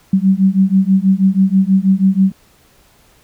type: beating tone pair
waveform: sine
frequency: 188.5 / 194.7 Hz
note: F#3 / G3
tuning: +32 / -12 cents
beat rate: 6.2 Hz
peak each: -12 dBFS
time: 0.13-2.32 s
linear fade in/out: 5 ms
effects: pink hiss -51 dBFS RMS until 3.23 s